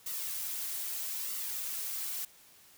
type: noise with flanger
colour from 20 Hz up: blue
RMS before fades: -37 dBFS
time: 0.06-2.25 s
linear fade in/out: 5 ms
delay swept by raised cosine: 1.2 to 4.1 ms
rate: 0.78 Hz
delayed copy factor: -0.5
effects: white hiss -59 dBFS RMS until 2.77 s